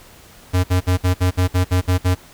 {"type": "tone bursts", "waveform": "square", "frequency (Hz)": 91, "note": "F#2", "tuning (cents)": -28, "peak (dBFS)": -14, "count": 10, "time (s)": [0.53, 2.152], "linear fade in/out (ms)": 20, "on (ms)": 110, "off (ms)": 58, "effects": ["pink hiss -45 dBFS RMS until 2.33 s"]}